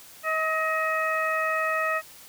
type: harmonic tone with a mistuned harmonic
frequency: 636 Hz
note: D#5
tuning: 38 cents sharp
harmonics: 1 / 2 / 3 / 4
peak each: -29 / -27 / -28 / -33 dBFS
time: 0.23-2.02 s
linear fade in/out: 50 ms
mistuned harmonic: 3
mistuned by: -24 cents
effects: white hiss -48 dBFS RMS until 2.28 s